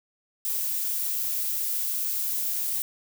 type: noise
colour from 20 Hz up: violet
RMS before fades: -28 dBFS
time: 0.45-2.82 s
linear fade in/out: 0 ms
effects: none